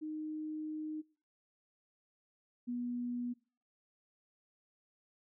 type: tone pair in turn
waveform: sine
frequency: 309 / 243.3 Hz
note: D#4 / B3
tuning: -12 / -26 cents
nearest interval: major third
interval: 414 cents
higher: first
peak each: -38 / -35 dBFS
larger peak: second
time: 0.01-1.02 / 2.67-3.34 s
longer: first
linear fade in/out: 20 ms
effects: noise-tail reverb RT60 0.4 s tail -23 dB re dry